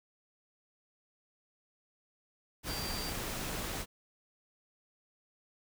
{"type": "tone in noise", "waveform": "sine", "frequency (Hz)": 4702, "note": "D8", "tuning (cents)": 1, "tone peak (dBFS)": -41, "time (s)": [2.66, 3.13], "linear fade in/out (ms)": 50, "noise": "pink", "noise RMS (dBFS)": -38, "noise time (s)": [2.63, 3.86], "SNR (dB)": -6, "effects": []}